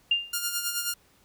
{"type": "tone with exponential decay", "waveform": "sine", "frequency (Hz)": 2800, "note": "F7", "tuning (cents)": 4, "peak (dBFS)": -17, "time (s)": [0.11, 0.37], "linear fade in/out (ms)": 5, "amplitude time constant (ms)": 55}
{"type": "tone with tremolo", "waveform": "5% pulse", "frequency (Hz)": 1409, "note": "F6", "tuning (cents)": 15, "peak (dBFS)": -14, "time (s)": [0.33, 0.94], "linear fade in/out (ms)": 5, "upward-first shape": "sine", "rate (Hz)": 9.4, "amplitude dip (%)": 55}
{"effects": ["pink hiss -62 dBFS RMS until 1.24 s"]}